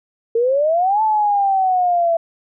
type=exponential two-way sweep; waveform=sine; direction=up then down; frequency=450.9 to 880 to 663 Hz; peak=-13 dBFS; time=0.35-2.17 s; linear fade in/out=5 ms; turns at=1.02 s; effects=none

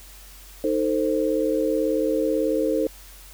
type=chord; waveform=sine; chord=A diminished; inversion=second; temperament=equal with one note detuned; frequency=311.1 / 445.1 / 523.3 Hz; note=Eb4 / A4 / C5; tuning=0 / +20 / 0 cents; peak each=-24 dBFS; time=0.64-2.87 s; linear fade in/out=2 ms; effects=added 46 Hz sine -45 dBFS peak until 3.33 s + white hiss -47 dBFS RMS until 3.33 s

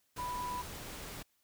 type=tone in noise; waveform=sine; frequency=987.8 Hz; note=B5; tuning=in tune; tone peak=-36 dBFS; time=0.18-0.62 s; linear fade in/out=10 ms; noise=pink; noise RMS=-45 dBFS; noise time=0.16-1.23 s; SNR=+6 dB; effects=white hiss -75 dBFS RMS until 1.43 s

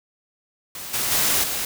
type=noise with level steps; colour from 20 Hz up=white; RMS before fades=-34 / -24 / -20 / -26 dBFS; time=0.75-1.65 s; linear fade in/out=2 ms; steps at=0.93 / 1.11 / 1.43 s; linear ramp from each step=10 ms; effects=none

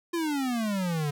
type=exponential sweep; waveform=square; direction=down; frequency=349.2 to 142 Hz; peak=-27 dBFS; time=0.13-1.11 s; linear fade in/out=10 ms; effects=none

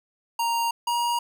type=tone pair in turn; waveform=square; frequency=932.3 / 949.7 Hz; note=A#5 / A#5; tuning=0 / +32 cents; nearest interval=unison; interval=32 cents; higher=second; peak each=-23 dBFS; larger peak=neither; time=0.39-0.71 / 0.87-1.19 s; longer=neither; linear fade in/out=5 ms; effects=none

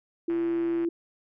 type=tone; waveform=sine; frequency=337.4 Hz; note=E4; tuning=40 cents sharp; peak=-24 dBFS; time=0.28-0.89 s; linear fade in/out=5 ms
type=click train; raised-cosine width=0.5 ms; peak=-29 dBFS; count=70; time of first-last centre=0.3-0.848 s; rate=126 Hz
effects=none

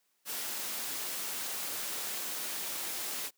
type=noise; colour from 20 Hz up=white; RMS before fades=-37 dBFS; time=0.25-3.31 s; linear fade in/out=50 ms; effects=white hiss -75 dBFS RMS until 3.37 s + high-pass 200 Hz 12 dB/octave

